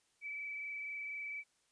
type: tone with frequency modulation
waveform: sine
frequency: 2300 Hz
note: D7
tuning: 37 cents flat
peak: -40 dBFS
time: 0.21-1.44 s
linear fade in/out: 50 ms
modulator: 24.1 Hz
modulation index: 1.3
effects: white hiss -75 dBFS RMS until 1.71 s + resampled to 22050 Hz